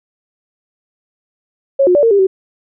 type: tone with pitch steps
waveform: sine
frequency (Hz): 548 / 359.4 / 580 / 458.3 / 400.8 / 380.8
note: C#5 / F4 / D5 / A#4 / G4 / F#4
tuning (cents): -20 / +50 / -22 / -29 / +38 / +50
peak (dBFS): -7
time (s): 1.79-2.27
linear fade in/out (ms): 10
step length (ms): 80
effects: none